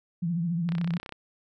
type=tone with vibrato; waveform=sine; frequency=170.1 Hz; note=F3; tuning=45 cents flat; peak=-25 dBFS; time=0.22-0.98 s; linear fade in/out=10 ms; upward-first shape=triangle; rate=14 Hz; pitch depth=100 cents each way
type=click train; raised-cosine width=0.3 ms; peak=-22 dBFS; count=15; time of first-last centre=0.69-1.123 s; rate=32.3 Hz
effects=none